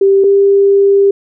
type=tone pair in turn; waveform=sine; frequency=392 / 397.2 Hz; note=G4 / G4; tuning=0 / +23 cents; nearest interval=unison; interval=23 cents; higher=second; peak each=-5 dBFS; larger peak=neither; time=0.01-0.24 / 0.24-1.11 s; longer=second; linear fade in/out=5 ms; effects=none